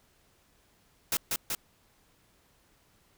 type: noise with echo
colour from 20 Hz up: white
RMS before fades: -28 dBFS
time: 1.12-1.17 s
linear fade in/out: 2 ms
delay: 190 ms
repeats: 2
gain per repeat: -2 dB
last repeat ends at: 1.55 s
effects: pink hiss -66 dBFS RMS until 3.17 s